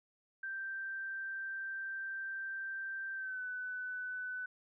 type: tone with pitch glide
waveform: sine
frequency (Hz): 1568 to 1500.7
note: G6 to F#6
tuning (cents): 0 to +24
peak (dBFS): -38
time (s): 0.43-4.46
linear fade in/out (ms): 5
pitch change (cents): -76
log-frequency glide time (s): 3.14-3.43
effects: none